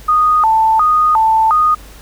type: tone with vibrato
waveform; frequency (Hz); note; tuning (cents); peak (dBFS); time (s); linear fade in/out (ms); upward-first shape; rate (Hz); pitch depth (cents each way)
sine; 1046.5; C6; 0; -8; 0.08-1.75; 10; square; 1.4; 290
effects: added 50 Hz sine -36 dBFS peak until 2.01 s + pink hiss -40 dBFS RMS until 2.01 s